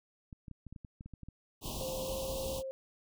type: clicks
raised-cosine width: 5 ms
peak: -34 dBFS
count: 12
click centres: 0.328 / 0.482 / 0.513 / 0.667 / 0.726 / 0.762 / 0.848 / 1.009 / 1.06 / 1.137 / 1.233 / 1.286 s
type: band-stop noise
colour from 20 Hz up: pink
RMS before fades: -40 dBFS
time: 1.61-2.63 s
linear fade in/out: 50 ms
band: 1100 to 2700 Hz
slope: 96 dB/octave
type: tone with pitch glide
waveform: sine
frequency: 523.3 to 530.9 Hz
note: C5 to C5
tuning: 0 to +25 cents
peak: -37 dBFS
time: 1.81-2.71 s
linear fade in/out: 0 ms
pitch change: +25 cents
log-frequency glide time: 2.04-2.11 s
effects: none